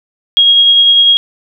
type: tone with tremolo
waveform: sine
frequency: 3280 Hz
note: G#7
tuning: 22 cents flat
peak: -3 dBFS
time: 0.37-1.17 s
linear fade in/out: 0 ms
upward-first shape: sine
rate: 10 Hz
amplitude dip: 25%
effects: none